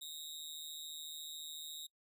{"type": "tone with amplitude modulation", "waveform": "sawtooth", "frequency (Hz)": 3756, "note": "A#7", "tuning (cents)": 12, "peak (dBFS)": -38, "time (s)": [0.01, 1.87], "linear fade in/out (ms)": 10, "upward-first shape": "sine", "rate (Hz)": 154, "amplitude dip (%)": 85, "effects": ["noise-tail reverb RT60 0.1 s tail -25 dB re dry"]}